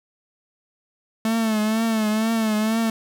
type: tone with vibrato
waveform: 45% pulse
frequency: 220 Hz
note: A3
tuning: in tune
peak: -19 dBFS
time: 1.25-2.9 s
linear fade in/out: 2 ms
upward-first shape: triangle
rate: 2.1 Hz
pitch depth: 71 cents each way
effects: none